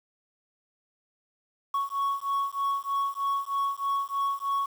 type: beating tone pair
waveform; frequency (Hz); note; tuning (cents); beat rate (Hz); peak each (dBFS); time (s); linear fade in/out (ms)
sine; 1108.7 / 1111.9; C#6 / C#6; 0 / +5; 3.2; -27; 1.74-4.66; 5
effects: tanh soft clip ceiling -23 dBFS + 8-bit